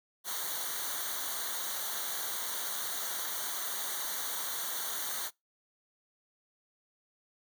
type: noise with comb filter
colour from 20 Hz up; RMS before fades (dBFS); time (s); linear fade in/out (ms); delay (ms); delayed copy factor
white; -36; 0.24-5.31; 50; 0.39; -0.9
effects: noise-tail reverb RT60 0.2 s tail -25 dB re dry